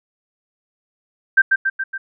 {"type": "tone with echo", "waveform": "sine", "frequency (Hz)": 1568, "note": "G6", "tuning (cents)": 0, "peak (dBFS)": -7, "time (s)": [1.37, 1.42], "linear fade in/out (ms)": 10, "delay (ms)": 140, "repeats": 4, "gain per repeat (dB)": -4, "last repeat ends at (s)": 1.98, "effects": []}